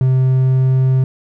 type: tone with pitch glide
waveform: triangle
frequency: 130 to 130.83 Hz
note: C3 to C3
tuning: -11 to 0 cents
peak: -8 dBFS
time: 0.01-1.04 s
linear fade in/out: 2 ms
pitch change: +11 cents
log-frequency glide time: 0.2-0.75 s
effects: none